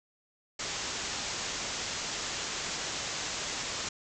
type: low-pass noise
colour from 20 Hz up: white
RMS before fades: -36 dBFS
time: 0.59-3.89 s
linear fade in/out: 5 ms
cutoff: 7500 Hz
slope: 96 dB/octave
effects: none